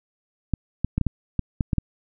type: clicks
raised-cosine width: 5 ms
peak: -9 dBFS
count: 9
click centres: 0.537 / 0.846 / 0.98 / 1.013 / 1.067 / 1.393 / 1.608 / 1.732 / 1.783 s
effects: none